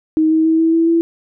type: tone with pitch steps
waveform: sine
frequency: 314.7 / 318.4 / 322.1 / 325.8 / 329.6 / 333.4 Hz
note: D#4 / D#4 / E4 / E4 / E4 / E4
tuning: +20 / +40 / -40 / -20 / 0 / +20 cents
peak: -10 dBFS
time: 0.17-1.01 s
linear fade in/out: 0 ms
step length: 140 ms
effects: none